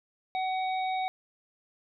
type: harmonic tone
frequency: 751 Hz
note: F#5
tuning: 26 cents sharp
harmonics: 1 / 3 / 5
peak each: -28 / -38 / -42 dBFS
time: 0.35-1.08 s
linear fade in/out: 0 ms
effects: none